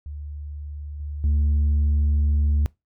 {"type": "tone with level steps", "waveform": "sine", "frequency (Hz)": 73.4, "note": "D2", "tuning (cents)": 0, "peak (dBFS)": [-31, -28, -14], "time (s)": [0.06, 2.66], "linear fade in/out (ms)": 0, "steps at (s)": [1, 1.24], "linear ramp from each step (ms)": 2, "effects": ["noise-tail reverb RT60 0.2 s tail -25 dB re dry", "tanh soft clip ceiling -16 dBFS"]}